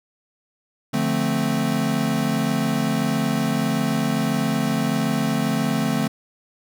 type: chord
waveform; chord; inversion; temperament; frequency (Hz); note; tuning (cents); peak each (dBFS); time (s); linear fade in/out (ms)
square; D minor seventh; none; equal; 146.83 / 174.61 / 220 / 261.6; D3 / F3 / A3 / C4; 0 / 0 / 0 / 0; -27 / -28 / -24 / -26; 0.93-6.08; 10
effects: none